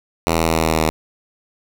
5% pulse tone with pitch steps, 82.6 / 81.98 / 81.37 / 80.76 / 80.16 / 79.56 / 78.96 Hz, E2 / E2 / E2 / E2 / E2 / D#2 / D#2, +4 / -9 / -22 / -35 / -48 / +39 / +26 cents, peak -4 dBFS, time 0.27-0.9 s, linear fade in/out 0 ms, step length 90 ms, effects none

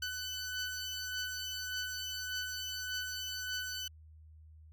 15% pulse beating tone pair, 1500 / 1501.7 Hz, F#6 / F#6, +23 / +25 cents, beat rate 1.7 Hz, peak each -36 / -32 dBFS, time 0.02-3.88 s, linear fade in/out 5 ms, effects added 78 Hz sine -53 dBFS peak until 4.72 s

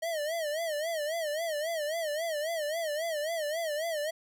square tone with vibrato, 629 Hz, D#5, 19 cents sharp, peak -31 dBFS, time 0.02-4.11 s, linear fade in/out 10 ms, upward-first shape sine, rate 3.7 Hz, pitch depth 130 cents each way, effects none

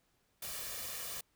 white noise with comb filter, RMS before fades -42 dBFS, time 0.42-1.21 s, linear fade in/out 5 ms, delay 1.7 ms, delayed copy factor +0.6, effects pink hiss -75 dBFS RMS until 1.35 s

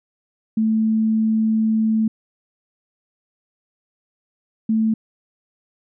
sine tone pair in turn, 220.1 / 220.9 Hz, A3 / A3, +1 / +7 cents, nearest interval unison, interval 6 cents, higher second, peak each -15 dBFS, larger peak neither, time 0.57-2.08 / 4.69-4.94 s, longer first, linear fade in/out 5 ms, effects none

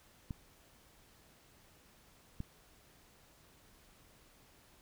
clicks, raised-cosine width 5 ms, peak -27 dBFS, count 2, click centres 0.308 / 2.404 s, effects pink hiss -64 dBFS RMS until 4.81 s

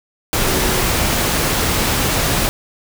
sine tone in noise, 370 Hz, F#4, in tune, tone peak -26 dBFS, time 0.47-0.83 s, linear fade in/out 0 ms, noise pink, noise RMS -17 dBFS, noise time 0.33-2.49 s, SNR -12 dB, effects none

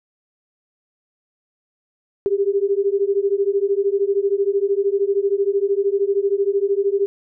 sine beating tone pair, 392 / 405 Hz, G4 / G#4, 0 / -43 cents, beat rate 13 Hz, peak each -19 dBFS, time 2.26-7.06 s, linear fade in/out 0 ms, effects none

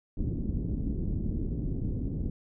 pink low-pass noise, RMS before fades -31 dBFS, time 0.17-2.3 s, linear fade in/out 5 ms, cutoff 310 Hz, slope 24 dB/octave, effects none

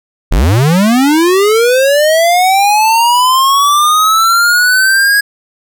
square linear sweep, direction up, 32 to 1660 Hz, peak -7 dBFS, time 0.31-5.21 s, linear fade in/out 10 ms, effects none

